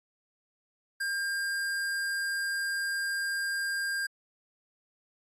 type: tone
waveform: square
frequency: 1603 Hz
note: G6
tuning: 38 cents sharp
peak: -30 dBFS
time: 1-4.07 s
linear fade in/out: 10 ms
effects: AAC 64 kbps